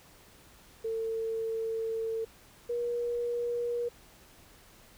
sine tone pair in turn, 450 / 477.7 Hz, A4 / A#4, +39 / +42 cents, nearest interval minor second, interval 103 cents, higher second, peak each -30 / -29 dBFS, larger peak second, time 0.84-2.25 / 2.69-3.89 s, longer first, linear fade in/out 10 ms, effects pink hiss -57 dBFS RMS until 4.97 s

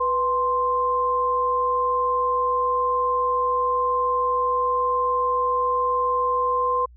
sine tone pair together, 493.9 / 1046.5 Hz, B4 / C6, 0 / 0 cents, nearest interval octave + minor second, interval 1300 cents, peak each -25 / -20 dBFS, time 0-6.86 s, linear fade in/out 10 ms, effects added 60 Hz sine -45 dBFS peak until 6.96 s

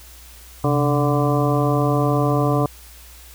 harmonic tone with a mistuned harmonic, 146.2 Hz, D3, 7 cents flat, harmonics 1 / 2 / 3 / 4 / 5 / 7 / 8, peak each -19 / -22 / -24 / -25 / -26 / -27 / -28 dBFS, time 0.64-2.66 s, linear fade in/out 2 ms, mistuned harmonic 1, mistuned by -150 cents, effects added 60 Hz sine -43 dBFS peak until 3.34 s + white hiss -45 dBFS RMS until 3.34 s

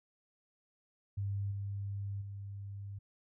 sine tone with level steps, 99.8 Hz, G2, 32 cents sharp, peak -33 / -36 / -41 dBFS, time 1.17-2.99 s, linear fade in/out 10 ms, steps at 1.51 / 2.21 s, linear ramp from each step 10 ms, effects none

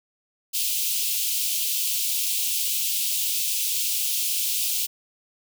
white high-pass noise, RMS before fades -25 dBFS, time 0.53-4.87 s, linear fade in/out 20 ms, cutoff 2600 Hz, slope 48 dB/octave, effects none

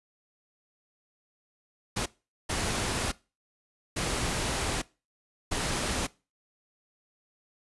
pink noise bursts at uneven times, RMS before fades -30 dBFS, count 4, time 1.96-2.06 / 2.49-3.12 / 3.96-4.82 / 5.51-6.07 s, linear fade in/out 10 ms, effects noise-tail reverb RT60 0.3 s tail -21 dB re dry + resampled to 24000 Hz

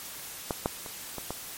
clicks, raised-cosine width 1 ms, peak -14 / -11 / -26 / -21 / -18 dBFS, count 5, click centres 0.508 / 0.659 / 0.862 / 1.183 / 1.306 s, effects white hiss -41 dBFS RMS until 1.57 s + MP3 64 kbps

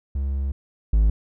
triangle tone pair in turn, 68.5 / 53.03 Hz, C#2 / G#1, -20 / +37 cents, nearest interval major third, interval 443 cents, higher first, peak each -20 / -12 dBFS, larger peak second, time 0.15-0.52 / 0.93-1.1 s, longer first, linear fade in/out 5 ms, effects none

